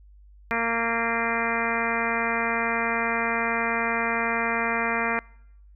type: harmonic tone with a mistuned harmonic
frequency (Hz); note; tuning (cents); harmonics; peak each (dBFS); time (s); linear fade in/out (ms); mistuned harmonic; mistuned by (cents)
230.6; A#3; -19; 1 / 2 / 3 / 4 / 5 / 6 / 7 / 8 / 9 / 10; -32 / -32 / -32 / -32 / -32 / -32 / -32 / -32 / -32 / -32; 0.51-5.19; 0; 10; +64
effects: noise-tail reverb RT60 0.8 s tail -26 dB re dry + added 50 Hz sine -48 dBFS peak until 5.75 s